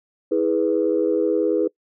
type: chord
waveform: sine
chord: E major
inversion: none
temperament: equal with one note detuned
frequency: 323.4 / 415.3 / 493.9 Hz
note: E4 / G#4 / B4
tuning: -33 / 0 / 0 cents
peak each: -21 dBFS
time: 0.31-1.68 s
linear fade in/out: 10 ms
effects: noise-tail reverb RT60 0.1 s tail -24 dB re dry + tanh soft clip ceiling -8 dBFS